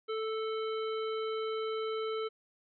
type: harmonic tone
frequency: 440 Hz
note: A4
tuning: in tune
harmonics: 1 / 3 / 5 / 7 / 9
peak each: -33 / -40 / -49 / -47 / -51 dBFS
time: 0.08-2.29 s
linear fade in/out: 20 ms
effects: none